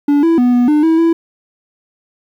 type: tone with pitch steps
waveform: triangle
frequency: 288.1 / 331.4 / 246.2 / 244.2 / 300.1 / 324.1 / 331.7 Hz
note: D4 / E4 / B3 / B3 / D4 / E4 / E4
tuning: -33 / +9 / -5 / -19 / +38 / -29 / +11 cents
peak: -6 dBFS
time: 0.08-1.13 s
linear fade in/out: 5 ms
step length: 150 ms
effects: 8-bit